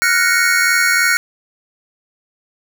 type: chord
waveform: square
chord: Gb major seventh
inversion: third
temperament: equal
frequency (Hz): 1396.9 / 1480 / 1864.7 / 2217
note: F6 / Gb6 / Bb6 / Db7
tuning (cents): 0 / 0 / 0 / 0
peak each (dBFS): -19 / -17 / -19 / -18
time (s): 0.02-1.17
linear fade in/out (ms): 0
effects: none